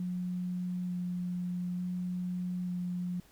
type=tone with vibrato; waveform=sine; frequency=179.2 Hz; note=F3; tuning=45 cents sharp; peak=-32 dBFS; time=0-3.2 s; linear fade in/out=2 ms; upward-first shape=square; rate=0.56 Hz; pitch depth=8 cents each way; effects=pink hiss -62 dBFS RMS until 3.31 s